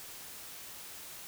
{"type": "silence", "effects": ["white hiss -47 dBFS RMS until 1.27 s"]}